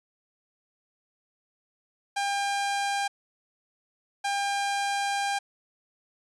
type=tone bursts at uneven times; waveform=sawtooth; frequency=801 Hz; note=G5; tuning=37 cents sharp; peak=-22 dBFS; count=2; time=2.16-3.08 / 4.24-5.39 s; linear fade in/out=10 ms; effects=resampled to 22050 Hz